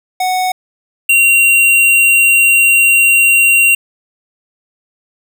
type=tone pair in turn; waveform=square; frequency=740 / 2755 Hz; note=F#5 / F7; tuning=0 / -24 cents; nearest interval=octave + major seventh; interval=2276 cents; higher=second; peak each=-13 / -7 dBFS; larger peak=second; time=0.2-0.52 / 1.09-3.75 s; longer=second; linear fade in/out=5 ms; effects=none

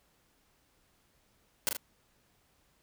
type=noise with echo; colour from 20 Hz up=white; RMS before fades=-28 dBFS; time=1.67-1.69 s; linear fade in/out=0 ms; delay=39 ms; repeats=2; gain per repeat=-5 dB; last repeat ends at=1.768 s; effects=pink hiss -70 dBFS RMS until 2.82 s

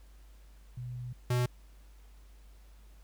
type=tone pair in turn; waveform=sine / square; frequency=123.47 / 123.47 Hz; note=B2 / B2; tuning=0 / 0 cents; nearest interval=unison; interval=0 cents; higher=neither; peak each=-37 / -27 dBFS; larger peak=second; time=0.77-1.13 / 1.3-1.46 s; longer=first; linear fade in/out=5 ms; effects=added 50 Hz sine -52 dBFS peak until 3.03 s + pink hiss -66 dBFS RMS until 3.03 s

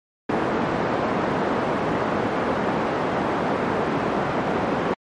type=band-pass noise; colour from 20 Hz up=pink; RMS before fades=-23 dBFS; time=0.29-4.94 s; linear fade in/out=5 ms; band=210 to 1200 Hz; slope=12 dB/octave; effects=MP3 48 kbps

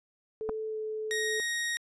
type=tone with pitch glide; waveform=sine; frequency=437.3 to 433.5 Hz; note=A4 to A4; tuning=-11 to -26 cents; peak=-32 dBFS; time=0.41-1.4 s; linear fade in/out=0 ms; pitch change=-15 cents; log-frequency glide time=0.67-0.78 s
type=clicks; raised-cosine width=1 ms; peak=-22 dBFS; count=2; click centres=0.491 / 0.495 s
type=tone; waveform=sawtooth; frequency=1876 Hz; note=A#6; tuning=11 cents sharp; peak=-26 dBFS; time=1.11-1.77 s; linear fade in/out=0 ms
effects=resampled to 24000 Hz

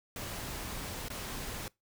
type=noise with dropouts; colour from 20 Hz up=pink; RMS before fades=-40 dBFS; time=0.16-1.68 s; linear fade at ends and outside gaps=1 ms; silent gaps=1.084-1.102 s; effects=noise-tail reverb RT60 0.2 s tail -23 dB re dry

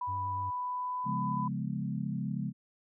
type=tone with pitch glide; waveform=sine; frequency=987.8 to 999.9 Hz; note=B5 to B5; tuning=0 to +21 cents; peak=-32 dBFS; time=0.01-1.48 s; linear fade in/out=5 ms; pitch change=+21 cents; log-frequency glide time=0.33-1.06 s
type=tone; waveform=triangle; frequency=96.3 Hz; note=G2; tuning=30 cents flat; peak=-36 dBFS; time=0.07-0.51 s; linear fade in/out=20 ms
type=chord; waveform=sine; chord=C# dominant seventh; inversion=none; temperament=equal; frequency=138.59 / 174.61 / 207.7 / 246.9 Hz; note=C#3 / E#3 / G#3 / B3; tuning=0 / 0 / 0 / 0 cents; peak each=-36 / -37 / -36 / -41 dBFS; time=1.04-2.53 s; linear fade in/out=50 ms
effects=none

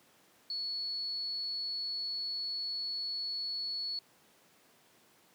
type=tone; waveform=sine; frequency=4400 Hz; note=C#8; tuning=14 cents flat; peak=-34 dBFS; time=0.5-3.99 s; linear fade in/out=2 ms; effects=pink hiss -64 dBFS RMS until 5.34 s + high-pass 200 Hz 12 dB/octave

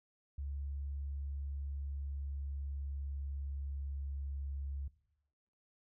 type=tone with pitch glide; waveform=sine; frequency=70.2 to 69.47 Hz; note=C#2 to C#2; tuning=+22 to +4 cents; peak=-38 dBFS; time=0.38-4.88 s; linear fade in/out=5 ms; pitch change=-18 cents; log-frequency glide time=0.81-4.56 s; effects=noise-tail reverb RT60 0.9 s tail -18 dB re dry

